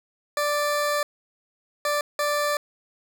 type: tone bursts at uneven times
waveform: 20% pulse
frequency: 587.3 Hz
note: D5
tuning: in tune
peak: -17 dBFS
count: 3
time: 0.37-1.03 / 1.85-2.01 / 2.19-2.57 s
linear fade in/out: 2 ms
effects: none